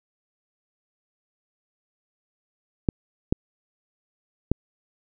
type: clicks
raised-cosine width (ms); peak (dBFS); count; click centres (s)
3; -6; 3; 2.888 / 3.325 / 4.516
effects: none